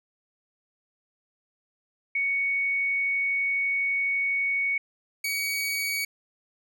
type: tone pair in turn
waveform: sine / sawtooth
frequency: 2227 / 2257 Hz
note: C#7 / C#7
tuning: +7 / +31 cents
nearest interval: unison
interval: 24 cents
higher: second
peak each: -23 dBFS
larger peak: neither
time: 2.15-4.78 / 5.24-6.05 s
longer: first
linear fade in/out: 5 ms
effects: none